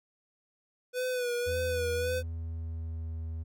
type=tone with vibrato; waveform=square; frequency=493.9 Hz; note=B4; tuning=in tune; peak=-30 dBFS; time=0.93-2.23 s; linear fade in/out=50 ms; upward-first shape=sine; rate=1.8 Hz; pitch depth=49 cents each way
type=tone with pitch glide; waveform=triangle; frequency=82.41 to 80.9 Hz; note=E2 to E2; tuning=0 to -32 cents; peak=-32 dBFS; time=1.46-3.44 s; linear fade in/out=20 ms; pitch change=-32 cents; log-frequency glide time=2.18-3.12 s
effects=none